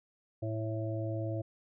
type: harmonic tone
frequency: 110.2 Hz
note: A2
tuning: 3 cents sharp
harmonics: 1 / 3 / 5 / 6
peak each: -34 / -39 / -41 / -42 dBFS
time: 0.42-1.42 s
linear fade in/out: 10 ms
effects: none